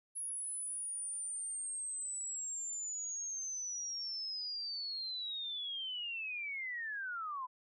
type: linear sweep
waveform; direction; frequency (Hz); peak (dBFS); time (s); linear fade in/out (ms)
sine; down; 10548 to 987.8; -38; 0.15-7.47; 20
effects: none